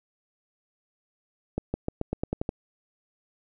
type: accelerating click train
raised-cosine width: 2 ms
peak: -14 dBFS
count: 9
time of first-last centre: 1.58-2.491 s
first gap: 160 ms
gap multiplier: 0.9
effects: none